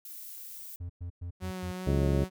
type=noise; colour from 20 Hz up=violet; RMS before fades=-44 dBFS; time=0.05-0.76 s; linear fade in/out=2 ms
type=tone bursts; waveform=triangle; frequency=87.31 Hz; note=F2; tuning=in tune; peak=-33 dBFS; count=5; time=0.8-1.72 s; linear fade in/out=10 ms; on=96 ms; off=110 ms
type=tone with vibrato; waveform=sawtooth; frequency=184 Hz; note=F#3; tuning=9 cents flat; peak=-32 dBFS; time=1.4-2.3 s; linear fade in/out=50 ms; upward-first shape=sine; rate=2.6 Hz; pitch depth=20 cents each way
type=harmonic tone; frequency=69.3 Hz; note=C#2; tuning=in tune; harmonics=1 / 2 / 3 / 4 / 5 / 6 / 8 / 9; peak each=-28 / -28 / -34 / -36 / -34 / -35 / -38 / -41 dBFS; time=1.86-2.25 s; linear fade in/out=20 ms
effects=none